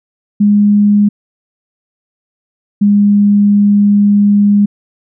sine tone pair in turn, 205.9 / 204.2 Hz, G#3 / G#3, -15 / -29 cents, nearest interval unison, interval 14 cents, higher first, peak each -5 dBFS, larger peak neither, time 0.4-1.09 / 2.81-4.66 s, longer second, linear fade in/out 10 ms, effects none

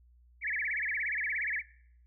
sine tone with vibrato, 1975.5 Hz, B6, in tune, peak -30 dBFS, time 0.41-1.63 s, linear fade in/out 50 ms, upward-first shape sine, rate 17 Hz, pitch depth 280 cents each way, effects noise-tail reverb RT60 0.7 s tail -21 dB re dry + added 60 Hz sine -58 dBFS peak until 2.06 s

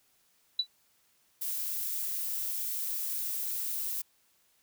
sine tone with exponential decay, 3951 Hz, B7, in tune, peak -21 dBFS, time 0.59-0.67 s, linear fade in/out 5 ms, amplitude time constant 16 ms
violet noise, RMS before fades -34 dBFS, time 1.41-4.02 s, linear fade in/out 10 ms
effects white hiss -69 dBFS RMS until 4.62 s

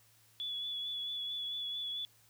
sine tone with vibrato, 3417 Hz, G#7, 49 cents sharp, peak -36 dBFS, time 0.4-2.05 s, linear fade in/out 0 ms, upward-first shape sine, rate 4.5 Hz, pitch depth 23 cents each way, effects added 111 Hz sine -70 dBFS peak until 2.29 s + white hiss -66 dBFS RMS until 2.29 s

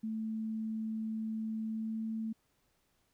sine tone with pitch glide, 220.2 to 221.9 Hz, A3 to A3, +2 to +15 cents, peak -34 dBFS, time 0.03-2.33 s, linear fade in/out 10 ms, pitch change +13 cents, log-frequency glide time 1.64-2.04 s, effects pink hiss -75 dBFS RMS until 3.13 s

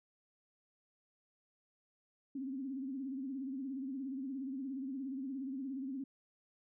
sine tone with vibrato, 267.4 Hz, C4, 38 cents sharp, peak -38 dBFS, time 2.35-6.04 s, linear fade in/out 5 ms, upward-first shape sine, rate 17 Hz, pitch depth 95 cents each way, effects none

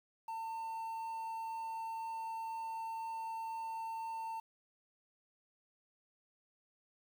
triangle tone with quantisation, 901 Hz, A5, 41 cents sharp, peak -37 dBFS, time 0.28-4.4 s, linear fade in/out 5 ms, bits 10, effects none

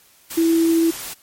sine tone in noise, 329.6 Hz, E4, in tune, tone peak -13 dBFS, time 0.37-0.91 s, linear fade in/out 10 ms, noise white, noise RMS -31 dBFS, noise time 0.3-1.14 s, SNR +15 dB, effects white hiss -53 dBFS RMS until 1.22 s + MP3 64 kbps

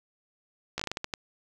slowing click train, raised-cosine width 0.2 ms, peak -14 dBFS, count 9, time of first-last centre 0.78-1.138 s, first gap 15 ms, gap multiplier 1.3, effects none

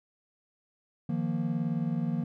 triangle chord, Eb suspended second, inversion none, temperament equal, 155.56 / 174.61 / 233.1 Hz, Eb3 / F3 / Bb3, 0 / 0 / 0 cents, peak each -30 dBFS, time 1.09-2.24 s, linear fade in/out 5 ms, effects none

